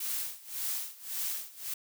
blue noise with tremolo, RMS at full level -33 dBFS, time 0-1.74 s, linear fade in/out 5 ms, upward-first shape sine, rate 1.8 Hz, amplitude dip 90%, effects none

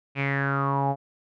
sawtooth tone with low-pass filter sweep, 138.59 Hz, C#3, in tune, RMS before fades -25 dBFS, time 0.15-0.96 s, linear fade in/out 50 ms, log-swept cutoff 2500 to 730 Hz, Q 8.3, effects none

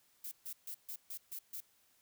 violet noise bursts, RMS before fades -44 dBFS, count 7, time 0.24-1.605 s, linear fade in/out 5 ms, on 75 ms, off 140 ms, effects white hiss -71 dBFS RMS until 2.01 s

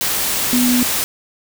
sine tone in noise, 246.9 Hz, B3, in tune, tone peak -13 dBFS, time 0.53-0.83 s, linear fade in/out 0 ms, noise white, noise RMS -19 dBFS, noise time 0.01-1.04 s, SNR +3 dB, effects none

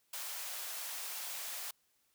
white high-pass noise, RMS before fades -42 dBFS, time 0.13-1.71 s, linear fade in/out 5 ms, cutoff 560 Hz, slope 24 dB/octave, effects white hiss -75 dBFS RMS until 2.14 s

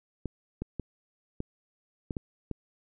clicks, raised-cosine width 3 ms, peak -20 dBFS, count 7, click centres 0.257 / 0.62 / 0.797 / 1.404 / 2.108 / 2.168 / 2.513 s, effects none

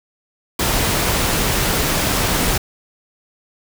pink noise, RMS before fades -18 dBFS, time 0.59-2.58 s, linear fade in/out 5 ms, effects none

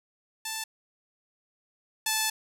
5% pulse tone pair in turn, 882 / 873.9 Hz, A5 / A5, +4 / -12 cents, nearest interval unison, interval 16 cents, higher first, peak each -20 / -13 dBFS, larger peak second, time 0.45-0.64 / 2.06-2.3 s, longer second, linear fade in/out 5 ms, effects none

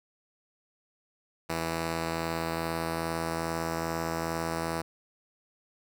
5% pulse tone pair together, 82.41 / 164.81 Hz, E2 / E3, 0 / 0 cents, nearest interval octave, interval 1200 cents, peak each -23 dBFS, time 1.49-4.82 s, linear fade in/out 10 ms, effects none

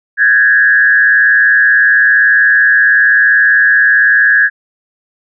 sine tone with frequency modulation, 1661.2 Hz, G#6, in tune, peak -5 dBFS, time 0.17-4.5 s, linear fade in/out 50 ms, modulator 121 Hz, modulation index 0.82, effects none

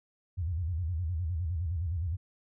sine tone with vibrato, 84.4 Hz, E2, 41 cents sharp, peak -29 dBFS, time 0.37-2.17 s, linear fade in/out 20 ms, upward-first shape square, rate 9.7 Hz, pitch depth 140 cents each way, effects none

